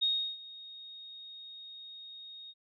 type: tone with ADSR envelope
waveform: sine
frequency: 3729 Hz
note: A#7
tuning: in tune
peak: -25 dBFS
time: 0.01-2.54 s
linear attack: 19 ms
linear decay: 340 ms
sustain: -20 dB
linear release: 41 ms
effects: none